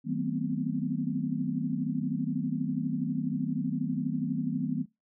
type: tone cluster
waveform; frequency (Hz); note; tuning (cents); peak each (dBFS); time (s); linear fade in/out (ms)
sine; 157.3 / 189.1 / 224.1 / 248.2 / 260.6; D#3 / F#3 / A3 / B3 / C4; +19 / +38 / +32 / +9 / -7; -34 / -35 / -35 / -33 / -35; 0.04-4.86; 50
effects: noise-tail reverb RT60 0.2 s tail -21 dB re dry